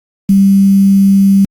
sine tone with quantisation, 196 Hz, G3, in tune, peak -4 dBFS, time 0.29-1.45 s, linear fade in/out 5 ms, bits 5, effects Opus 48 kbps

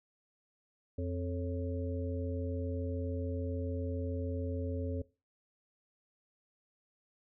harmonic tone with a mistuned harmonic, 87.31 Hz, F2, in tune, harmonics 1 / 3 / 5 / 6, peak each -35 / -40 / -42 / -43 dBFS, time 0.98-5.02 s, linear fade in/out 5 ms, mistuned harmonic 6, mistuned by +83 cents, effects noise-tail reverb RT60 0.3 s tail -20 dB re dry

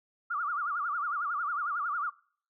sine tone with vibrato, 1278 Hz, D#6, 46 cents sharp, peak -29 dBFS, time 0.3-2.1 s, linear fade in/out 10 ms, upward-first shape sine, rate 11 Hz, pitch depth 200 cents each way, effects noise-tail reverb RT60 0.5 s tail -22 dB re dry

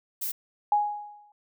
violet noise, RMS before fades -31 dBFS, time 0.21-0.32 s, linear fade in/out 10 ms
sine tone with exponential decay, 830.6 Hz, G#5, in tune, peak -17 dBFS, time 0.72-1.32 s, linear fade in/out 2 ms, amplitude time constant 130 ms
effects none

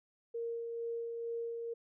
sine tone with tremolo, 464.7 Hz, A#4, 5 cents flat, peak -35 dBFS, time 0.34-1.74 s, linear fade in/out 10 ms, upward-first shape sine, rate 2.2 Hz, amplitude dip 30%, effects none

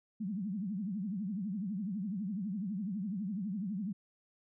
sine tone with vibrato, 198.4 Hz, G3, 21 cents sharp, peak -34 dBFS, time 0.2-3.93 s, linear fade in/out 10 ms, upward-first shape triangle, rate 12 Hz, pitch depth 250 cents each way, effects none

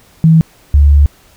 sine tone pair in turn, 161.5 / 71.94 Hz, E3 / D2, -35 / -35 cents, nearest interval octave + major second, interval 1400 cents, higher first, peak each -3 dBFS, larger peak neither, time 0.24-0.41 / 0.74-1.06 s, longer second, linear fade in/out 0 ms, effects pink hiss -46 dBFS RMS until 1.36 s

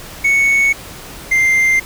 triangle tone pair in turn, 2217 / 2093 Hz, C#7 / C7, 0 / 0 cents, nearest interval minor second, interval 100 cents, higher first, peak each -8 dBFS, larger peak neither, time 0.24-0.73 / 1.31-1.8 s, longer neither, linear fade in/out 10 ms, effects pink hiss -33 dBFS RMS until 1.85 s

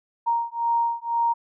sine beating tone pair, 932.3 / 934.3 Hz, A#5 / A#5, 0 / +4 cents, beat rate 2 Hz, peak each -24 / -24 dBFS, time 0.26-1.34 s, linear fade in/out 20 ms, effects none

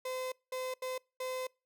35% pulse tone bursts at uneven times, 513 Hz, C5, 34 cents flat, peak -34 dBFS, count 4, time 0.05-0.32 / 0.52-0.74 / 0.82-0.98 / 1.2-1.47 s, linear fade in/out 5 ms, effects noise-tail reverb RT60 0.3 s tail -26 dB re dry

